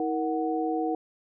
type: tone cluster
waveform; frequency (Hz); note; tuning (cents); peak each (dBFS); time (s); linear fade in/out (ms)
sine; 319.4 / 467.5 / 741; D#4 / A#4 / F#5; +45 / +5 / +2; -28 / -31 / -30; 0-0.95; 2
effects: none